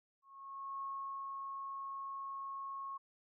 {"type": "tone with ADSR envelope", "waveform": "sine", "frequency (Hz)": 1093, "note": "C#6", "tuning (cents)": -25, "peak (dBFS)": -39, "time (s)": [0.22, 2.98], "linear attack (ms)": 600, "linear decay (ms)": 440, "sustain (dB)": -2, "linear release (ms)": 15, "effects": []}